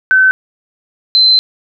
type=tone pair in turn; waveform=sine; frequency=1527 / 4077 Hz; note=G6 / C8; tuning=-46 / -46 cents; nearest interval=octave + perfect fourth; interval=1700 cents; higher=second; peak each=-5 dBFS; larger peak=neither; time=0.11-0.31 / 1.15-1.39 s; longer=second; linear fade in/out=0 ms; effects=none